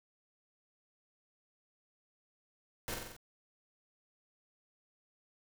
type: noise with echo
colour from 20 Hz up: pink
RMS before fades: -39 dBFS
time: 2.88-2.94 s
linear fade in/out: 0 ms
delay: 45 ms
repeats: 5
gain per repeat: -3 dB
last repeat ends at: 3.165 s
effects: none